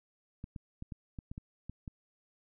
clicks, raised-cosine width 5 ms, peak -29 dBFS, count 9, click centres 0.441 / 0.562 / 0.824 / 0.922 / 1.188 / 1.315 / 1.379 / 1.696 / 1.878 s, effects none

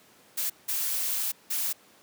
blue noise bursts at uneven times, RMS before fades -29 dBFS, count 3, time 0.37-0.5 / 0.68-1.32 / 1.5-1.73 s, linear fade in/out 10 ms, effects pink hiss -57 dBFS RMS until 2.02 s + high-pass 200 Hz 12 dB/octave

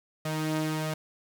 sawtooth tone pair together, 155.56 / 312.7 Hz, D#3 / D#4, 0 / +9 cents, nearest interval octave, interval 1209 cents, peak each -26 / -28 dBFS, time 0.25-0.94 s, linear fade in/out 5 ms, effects none

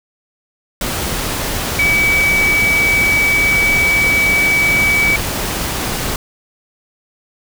sine tone in noise, 2284 Hz, D7, 49 cents flat, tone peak -11 dBFS, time 1.79-5.16 s, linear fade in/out 2 ms, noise pink, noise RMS -20 dBFS, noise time 0.81-6.16 s, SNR +6 dB, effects none

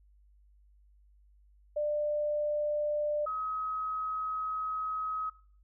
sine tone pair in turn, 595 / 1271.4 Hz, D5 / D#6, +22 / +37 cents, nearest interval octave + minor second, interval 1315 cents, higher second, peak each -28 / -31 dBFS, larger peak first, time 1.76-3.26 / 3.26-5.3 s, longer second, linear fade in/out 10 ms, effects noise-tail reverb RT60 0.5 s tail -18 dB re dry + added 50 Hz sine -59 dBFS peak until 5.63 s

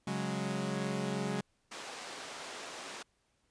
sawtooth chord, C# suspended fourth, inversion none, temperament equal, 138.59 / 185 / 207.7 Hz, C#3 / F#3 / G#3, 0 / 0 / 0 cents, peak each -35 / -33 / -33 dBFS, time 0.07-1.41 s, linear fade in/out 5 ms
pink band-pass noise, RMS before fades -45 dBFS, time 1.71-3.03 s, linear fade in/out 10 ms, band 420 to 7700 Hz, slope 12 dB/octave
effects pink hiss -75 dBFS RMS until 3.5 s + resampled to 22050 Hz

